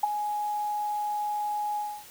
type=tone with ADSR envelope; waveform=sine; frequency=835 Hz; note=G#5; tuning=9 cents sharp; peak=-17 dBFS; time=0.03-2.05 s; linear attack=7 ms; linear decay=16 ms; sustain=-10 dB; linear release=280 ms; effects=white hiss -49 dBFS RMS until 2.1 s